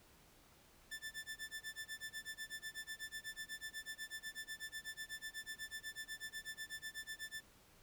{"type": "tone with tremolo", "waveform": "sawtooth", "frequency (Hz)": 1765, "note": "A6", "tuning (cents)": 5, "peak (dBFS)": -39, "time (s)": [0.91, 7.41], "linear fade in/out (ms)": 10, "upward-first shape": "sine", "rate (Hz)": 8.1, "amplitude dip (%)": 100, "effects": ["pink hiss -66 dBFS RMS until 7.82 s"]}